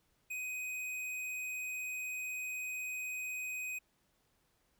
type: tone with hard clipping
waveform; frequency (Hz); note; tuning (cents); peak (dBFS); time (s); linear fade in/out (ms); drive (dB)
sine; 2506; D#7; +12; -39; 0.3-3.79; 10; 14
effects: pink hiss -75 dBFS RMS until 4.79 s